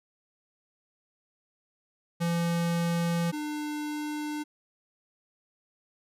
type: tone pair in turn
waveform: square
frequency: 170 / 299.9 Hz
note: F3 / D4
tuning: -46 / +36 cents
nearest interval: minor seventh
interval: 982 cents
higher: second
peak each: -26 / -32 dBFS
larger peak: first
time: 2.2-3.32 / 3.32-4.44 s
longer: neither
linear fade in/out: 20 ms
effects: resampled to 32000 Hz